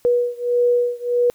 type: beating tone pair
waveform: sine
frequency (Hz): 484.5 / 486.1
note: B4 / B4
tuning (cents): -33 / -28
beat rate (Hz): 1.6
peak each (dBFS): -18 / -19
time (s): 0.05-1.3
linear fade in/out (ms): 0
effects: white hiss -57 dBFS RMS until 1.34 s

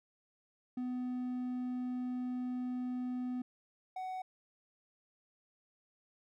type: tone pair in turn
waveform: triangle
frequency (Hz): 250 / 746.6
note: B3 / F#5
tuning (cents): +21 / +15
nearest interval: octave + perfect fifth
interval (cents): 1894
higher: second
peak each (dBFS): -33 / -36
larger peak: first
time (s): 0.77-3.42 / 3.96-4.22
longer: first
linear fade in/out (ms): 5
effects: none

